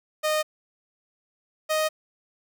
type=tone pair in turn; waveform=sawtooth; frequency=616 / 622.8 Hz; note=D#5 / D#5; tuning=-17 / +2 cents; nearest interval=unison; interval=19 cents; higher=second; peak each=-18 dBFS; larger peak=neither; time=0.23-0.43 / 1.69-1.89 s; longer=neither; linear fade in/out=20 ms; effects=none